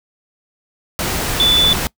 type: tone in noise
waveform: sine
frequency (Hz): 3484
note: A7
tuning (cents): -18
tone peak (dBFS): -10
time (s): 1.4-1.73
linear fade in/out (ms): 0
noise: pink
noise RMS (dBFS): -20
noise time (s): 0.99-1.87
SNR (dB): +7
effects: noise-tail reverb RT60 0.1 s tail -23 dB re dry